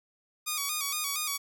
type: tone with vibrato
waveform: 5% pulse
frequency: 1177 Hz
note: D6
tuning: 3 cents sharp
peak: -18 dBFS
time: 0.46-1.38 s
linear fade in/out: 20 ms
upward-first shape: square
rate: 4.3 Hz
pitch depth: 73 cents each way
effects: none